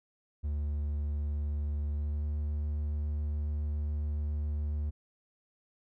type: tone with pitch glide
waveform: triangle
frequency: 73.42 to 74.4 Hz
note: D2 to D2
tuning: 0 to +23 cents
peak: -28 dBFS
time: 0.43-4.91 s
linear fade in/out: 20 ms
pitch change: +23 cents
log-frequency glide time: 1.91-2.27 s
effects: none